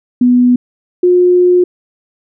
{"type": "tone pair in turn", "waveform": "sine", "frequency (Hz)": [246.9, 358.5], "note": ["B3", "F4"], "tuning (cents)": [0, 45], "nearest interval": "tritone", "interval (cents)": 645, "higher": "second", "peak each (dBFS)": -5, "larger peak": "neither", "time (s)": [[0.21, 0.56], [1.03, 1.64]], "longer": "second", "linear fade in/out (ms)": 5, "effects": []}